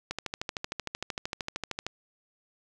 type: click train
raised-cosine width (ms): 0.2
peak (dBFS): -15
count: 24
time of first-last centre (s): 0.11-1.866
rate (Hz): 13.1
effects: none